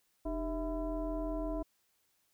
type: tone with frequency modulation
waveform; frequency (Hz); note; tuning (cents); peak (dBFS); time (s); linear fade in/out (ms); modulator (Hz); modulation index
sine; 305.1; D#4; -34; -33; 0.25-1.63; 10; 348; 1.3
effects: white hiss -75 dBFS RMS until 2.33 s